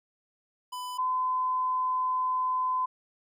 square / sine tone pair in turn, 1000 / 1019.2 Hz, B5 / C6, +21 / -46 cents, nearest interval unison, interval 33 cents, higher second, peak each -35 / -25 dBFS, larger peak second, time 0.72-0.98 / 0.98-2.86 s, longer second, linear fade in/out 10 ms, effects none

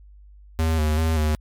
square tone with vibrato, 78.5 Hz, D#2, 16 cents sharp, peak -19 dBFS, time 0.59-1.35 s, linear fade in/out 0 ms, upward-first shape square, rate 2.6 Hz, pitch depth 42 cents each way, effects added 50 Hz sine -44 dBFS peak until 1.4 s + MP3 96 kbps

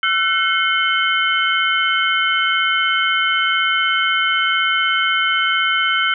sine tone cluster, 1342 / 1503 / 2159 / 3057 Hz, E6 / F#6 / C#7 / G7, +31 / +27 / -46 / -44 cents, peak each -20 dBFS, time 0.03-6.14 s, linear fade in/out 2 ms, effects none

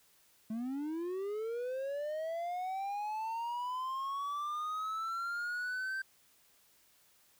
triangle linear sweep, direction up, 214.1 to 1568 Hz, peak -33 dBFS, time 0.5-6.02 s, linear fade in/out 5 ms, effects white hiss -67 dBFS RMS until 7.39 s

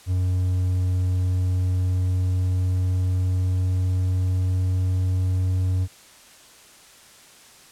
triangle tone with pitch glide, 91.6 to 92.5 Hz, F#2 to F#2, -17 to 0 cents, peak -17 dBFS, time 0.06-5.88 s, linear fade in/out 50 ms, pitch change +17 cents, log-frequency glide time 1.04-5.21 s, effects white hiss -49 dBFS RMS until 7.71 s + low-pass 10000 Hz 12 dB/octave

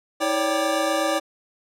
square tone cluster, 321.7 / 550 / 578 / 780 / 1187 Hz, E4 / C#5 / D5 / G5 / D6, -42 / -14 / -28 / -9 / +18 cents, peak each -28 / -28 / -26 / -29 / -29 dBFS, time 0.2-1.2 s, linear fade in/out 20 ms, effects low-pass 12000 Hz 12 dB/octave

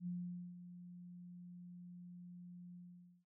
sine tone with ADSR envelope, 177 Hz, F3, 23 cents sharp, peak -39 dBFS, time 0-3.25 s, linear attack 67 ms, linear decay 480 ms, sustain -12 dB, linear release 500 ms, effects none

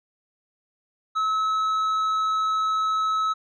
triangle tone with tanh clipping, 1293 Hz, E6, 34 cents flat, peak -22 dBFS, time 1.15-3.34 s, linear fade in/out 20 ms, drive 10 dB, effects none

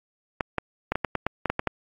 clicks, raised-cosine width 0.5 ms, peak -9 dBFS, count 11, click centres 0.408 / 0.583 / 0.92 / 0.956 / 1.047 / 1.153 / 1.266 / 1.457 / 1.5 / 1.594 / 1.673 s, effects AAC 64 kbps

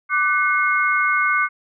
sine tone cluster, 1177 / 1499 / 2157 Hz, D6 / F#6 / C#7, +3 / +22 / -48 cents, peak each -20 dBFS, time 0.09-1.49 s, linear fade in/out 50 ms, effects none

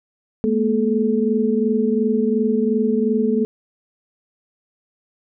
sine tone cluster, 214.6 / 237.4 / 431.4 Hz, A3 / A#3 / A4, -43 / +32 / -34 cents, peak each -20 dBFS, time 0.44-3.45 s, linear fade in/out 0 ms, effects none

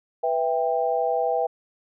sine chord, E minor, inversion second, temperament just, 494.4 / 659.3 / 791.1 Hz, B4 / E5 / G5, +2 / 0 / +16 cents, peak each -25 dBFS, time 0.23-1.47 s, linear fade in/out 10 ms, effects none

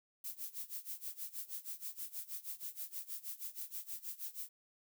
violet noise with tremolo, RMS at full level -42 dBFS, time 0.24-4.49 s, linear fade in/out 5 ms, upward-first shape sine, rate 6.3 Hz, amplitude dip 90%, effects none

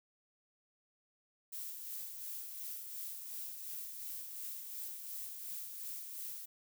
violet noise with tremolo, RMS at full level -43 dBFS, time 1.52-6.46 s, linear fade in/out 10 ms, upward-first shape sine, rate 2.8 Hz, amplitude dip 40%, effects none

